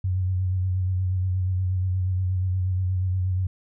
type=tone with vibrato; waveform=sine; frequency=92.5 Hz; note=F#2; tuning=in tune; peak=-21 dBFS; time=0.04-3.47 s; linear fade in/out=5 ms; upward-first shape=sine; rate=8.4 Hz; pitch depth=36 cents each way; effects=none